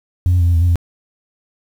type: tone with pitch steps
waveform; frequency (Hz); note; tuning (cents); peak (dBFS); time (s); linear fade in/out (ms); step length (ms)
sine; 89 / 89.9 / 85.8 / 86.7 / 82.6 / 88 / 85.5; F2 / F#2 / F2 / F2 / E2 / F2 / F2; +33 / -49 / -30 / -12 / +4 / +14 / -36; -8; 0.26-0.757; 0; 71
effects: tanh soft clip ceiling -8 dBFS + 7-bit